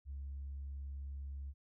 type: tone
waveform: sine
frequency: 69.3 Hz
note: C#2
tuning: in tune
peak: -40 dBFS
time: 0.05-1.54 s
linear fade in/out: 50 ms
effects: tanh soft clip ceiling -38 dBFS